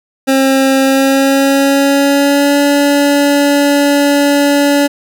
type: tone with pitch glide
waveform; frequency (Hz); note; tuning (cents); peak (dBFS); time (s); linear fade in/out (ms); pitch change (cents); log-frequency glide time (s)
25% pulse; 268.1 to 285.7; C4 to D4; +42 to -48; -4; 0.27-4.88; 20; +110; 0.82-2.58
effects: none